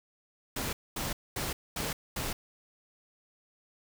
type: noise bursts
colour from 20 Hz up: pink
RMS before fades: -34 dBFS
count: 5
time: 0.56-2.33 s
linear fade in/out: 5 ms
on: 170 ms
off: 230 ms
effects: none